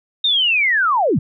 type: linear sweep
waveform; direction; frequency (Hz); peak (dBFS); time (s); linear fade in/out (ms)
sine; down; 3729 to 100; -13; 0.24-1.19; 5
effects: none